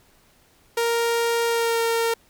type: tone with pitch glide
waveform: sawtooth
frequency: 466.2 to 459.8 Hz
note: A#4 to A#4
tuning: 0 to -24 cents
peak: -16 dBFS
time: 0.77-2.14 s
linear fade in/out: 5 ms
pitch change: -24 cents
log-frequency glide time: 1.46-1.81 s
effects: pink hiss -58 dBFS RMS until 2.29 s